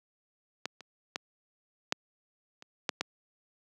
clicks, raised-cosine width 0.2 ms, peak -15 / -30 / -15 / -8 / -30 / -10 / -12 dBFS, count 7, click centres 0.656 / 0.807 / 1.159 / 1.924 / 2.624 / 2.892 / 3.01 s, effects high-pass 200 Hz 12 dB/octave

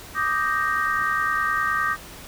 sine chord, Eb major seventh, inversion third, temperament equal, 1174.7 / 1244.5 / 1568 / 1864.7 Hz, D6 / Eb6 / G6 / Bb6, 0 / 0 / 0 / 0 cents, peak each -26 dBFS, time 0.14-1.97 s, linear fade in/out 50 ms, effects pink hiss -41 dBFS RMS until 2.27 s

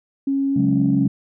sine tone with pitch glide, 274.3 to 276.7 Hz, C#4 to C#4, -18 to -3 cents, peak -17 dBFS, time 0.27-1.07 s, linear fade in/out 5 ms, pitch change +15 cents, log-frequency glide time 0.49-0.55 s
sine chord, C# suspended fourth, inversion none, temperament equal with one note detuned, 138.59 / 185 / 208.9 Hz, C#3 / F#3 / G#3, 0 / 0 / +10 cents, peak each -21 dBFS, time 0.56-1.08 s, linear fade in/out 5 ms
effects tanh soft clip ceiling -6 dBFS

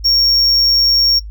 triangle tone, 5530 Hz, F8, 18 cents flat, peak -8 dBFS, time 0.04-1.2 s, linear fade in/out 20 ms, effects noise-tail reverb RT60 0.1 s tail -19 dB re dry + added 52 Hz sine -26 dBFS peak until 1.3 s

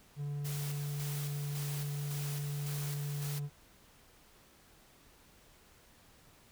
triangle tone, 144.5 Hz, D3, 28 cents flat, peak -33 dBFS, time 0.16-3.5 s, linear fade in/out 50 ms
white noise with tremolo, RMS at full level -44 dBFS, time 0.44-3.4 s, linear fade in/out 20 ms, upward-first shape square, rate 1.8 Hz, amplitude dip 40%
effects pink hiss -62 dBFS RMS until 6.51 s

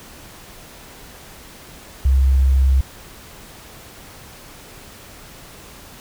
sine tone, 66.6 Hz, C2, 31 cents sharp, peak -11 dBFS, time 2.05-2.81 s, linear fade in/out 5 ms, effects pink hiss -41 dBFS RMS until 6 s

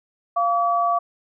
sine tone pair together, 695.3 / 1145 Hz, F5 / D6, -8 / -44 cents, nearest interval major sixth, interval 864 cents, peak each -20 dBFS, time 0.36-0.99 s, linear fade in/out 10 ms, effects none

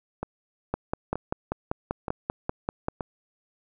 two click trains, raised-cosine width 1 ms, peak -16 / -12 dBFS, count 4 / 12, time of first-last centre 0.23-3.008 / 0.74-2.884 s, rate 1.08 / 5.13 Hz, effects none

